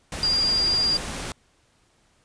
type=tone in noise; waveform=sine; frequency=4804 Hz; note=D8; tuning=38 cents sharp; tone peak=-19 dBFS; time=0.23-0.97 s; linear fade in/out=2 ms; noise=pink; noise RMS=-32 dBFS; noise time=0.12-1.32 s; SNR=+10 dB; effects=pink hiss -63 dBFS RMS until 2.24 s + resampled to 22050 Hz